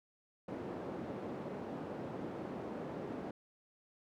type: band-pass noise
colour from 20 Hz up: white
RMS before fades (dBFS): -43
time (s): 0.48-3.31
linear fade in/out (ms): 5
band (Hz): 160 to 450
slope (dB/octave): 12
effects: none